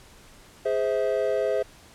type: chord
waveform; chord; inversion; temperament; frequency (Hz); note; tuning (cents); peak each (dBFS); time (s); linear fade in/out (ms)
triangle; Ab augmented; none; just; 415.3 / 519.1 / 648.9; Ab4 / C5 / E5; 0 / -14 / -27; -25 / -24 / -25; 0.65-1.63; 10
effects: pink hiss -51 dBFS RMS until 1.94 s + low-pass 11000 Hz 12 dB/octave